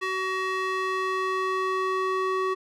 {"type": "tone with band-pass filter sweep", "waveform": "square", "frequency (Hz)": 376.7, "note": "F#4", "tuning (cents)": 31, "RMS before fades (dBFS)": -27, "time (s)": [0.01, 2.55], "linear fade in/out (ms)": 20, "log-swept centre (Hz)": [1800, 940], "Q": 1.2, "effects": []}